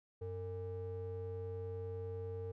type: ring-modulated tone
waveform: triangle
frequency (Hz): 180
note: F#3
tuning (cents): -47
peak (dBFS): -35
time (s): 0.21-2.52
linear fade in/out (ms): 10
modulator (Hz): 275
effects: none